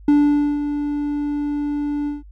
triangle tone with ADSR envelope, 291.7 Hz, D4, 12 cents flat, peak -8 dBFS, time 0.08-2.23 s, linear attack 4 ms, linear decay 500 ms, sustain -10 dB, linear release 160 ms, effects added 50 Hz sine -39 dBFS peak until 2.31 s

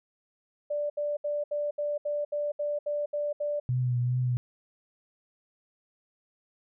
sine tone bursts, 587.3 Hz, D5, in tune, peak -27 dBFS, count 11, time 0.7-3.6 s, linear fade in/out 10 ms, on 200 ms, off 70 ms
sine tone with vibrato, 124.2 Hz, B2, 10 cents sharp, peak -24 dBFS, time 3.69-4.37 s, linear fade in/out 0 ms, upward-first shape triangle, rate 2.5 Hz, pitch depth 39 cents each way
effects none

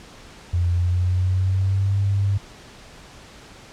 sine tone with pitch glide, 87.31 to 99.14 Hz, F2 to G2, 0 to +20 cents, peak -17 dBFS, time 0.53-2.38 s, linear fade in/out 10 ms, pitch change +220 cents, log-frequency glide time 0.74-1.97 s, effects pink hiss -44 dBFS RMS until 3.72 s + low-pass 7000 Hz 12 dB/octave

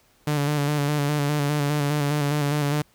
sawtooth tone with vibrato, 146.1 Hz, D3, 9 cents flat, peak -17 dBFS, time 0.27-2.82 s, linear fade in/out 5 ms, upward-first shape square, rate 4.9 Hz, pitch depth 35 cents each way, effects pink hiss -60 dBFS RMS until 2.94 s

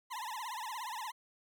40% pulse tone with vibrato, 942 Hz, A#5, 18 cents sharp, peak -38 dBFS, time 0.1-1.12 s, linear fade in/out 20 ms, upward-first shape triangle, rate 17 Hz, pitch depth 220 cents each way, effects none

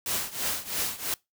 white noise with tremolo, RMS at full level -27 dBFS, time 0.06-1.14 s, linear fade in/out 2 ms, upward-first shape triangle, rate 3 Hz, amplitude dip 90%, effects noise-tail reverb RT60 0.2 s tail -24 dB re dry

